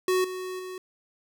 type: tone with level steps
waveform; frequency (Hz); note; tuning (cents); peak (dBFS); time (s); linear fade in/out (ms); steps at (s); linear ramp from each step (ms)
square; 370; F#4; 0; -22 / -33 / -36; 0.08-0.78; 2; 0.24 / 0.59; 5
effects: none